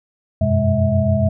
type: tone cluster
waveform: sine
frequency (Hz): 89.7 / 96.8 / 126 / 206.5 / 647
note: F2 / G2 / B2 / G#3 / E5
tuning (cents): +47 / -21 / +35 / -10 / -32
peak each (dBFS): -20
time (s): 0.41-1.29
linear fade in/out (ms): 5
effects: none